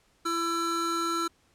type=tone pair together; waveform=square; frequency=336.2 / 1338.2 Hz; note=E4 / E6; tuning=+34 / +26 cents; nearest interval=2 octaves; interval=2392 cents; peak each=-32 / -29 dBFS; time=0.25-1.28 s; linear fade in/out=10 ms; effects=pink hiss -66 dBFS RMS until 1.54 s + low-pass 10000 Hz 12 dB/octave